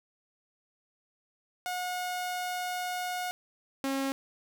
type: tone pair in turn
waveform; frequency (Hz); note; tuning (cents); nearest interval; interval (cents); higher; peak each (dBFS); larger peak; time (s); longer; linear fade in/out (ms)
sawtooth; 724 / 271.2; F#5 / C#4; -38 / -38; octave + perfect fourth; 1700; first; -28 / -25; second; 1.66-3.31 / 3.84-4.12; first; 0
effects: none